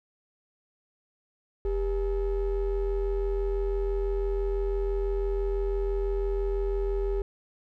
triangle ring-modulated tone, 220 Hz, A3, in tune, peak -20 dBFS, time 1.65-7.22 s, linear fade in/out 2 ms, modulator 177 Hz, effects none

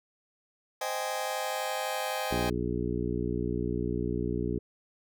sawtooth chord, Ab major seventh, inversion first, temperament just, 519.1 / 623 / 778.7 / 830.6 Hz, C5 / Eb5 / G5 / Ab5, -14 / +2 / -12 / 0 cents, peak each -32 dBFS, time 0.81-2.5 s, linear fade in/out 5 ms
harmonic tone, 60 Hz, B1, 49 cents flat, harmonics 1 / 2 / 3 / 4 / 5 / 6 / 7, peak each -36 / -36 / -36 / -36 / -36 / -36 / -36 dBFS, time 2.31-4.59 s, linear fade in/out 5 ms
effects none

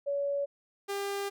sine / sawtooth tone pair in turn, 565 / 399.5 Hz, C#5 / G4, +33 / +33 cents, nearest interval tritone, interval 600 cents, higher first, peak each -28 dBFS, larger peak neither, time 0.06-0.46 / 0.88-1.3 s, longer second, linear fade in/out 20 ms, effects none

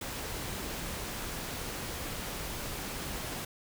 pink noise, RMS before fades -38 dBFS, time 0.01-3.45 s, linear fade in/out 5 ms, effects none

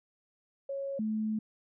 sine tone pair in turn, 551 / 216.8 Hz, C#5 / A3, -11 / -25 cents, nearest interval octave + major third, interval 1614 cents, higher first, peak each -33 / -29 dBFS, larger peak second, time 0.69-0.99 / 0.99-1.39 s, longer second, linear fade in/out 5 ms, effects none

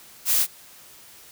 blue noise, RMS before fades -20 dBFS, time 0.25-0.47 s, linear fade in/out 50 ms, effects white hiss -48 dBFS RMS until 1.31 s

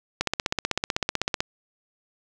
click train, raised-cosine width 0.2 ms, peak -6 dBFS, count 20, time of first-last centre 0.21-1.405 s, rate 15.9 Hz, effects none

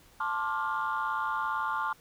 sine chord, D minor seventh, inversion second, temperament just, 881 / 1057.2 / 1174.7 / 1409.6 Hz, A5 / C6 / D6 / F6, +2 / +18 / 0 / +16 cents, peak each -33 dBFS, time 0.2-1.93 s, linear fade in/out 5 ms, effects tanh soft clip ceiling -22 dBFS + pink hiss -59 dBFS RMS until 2 s

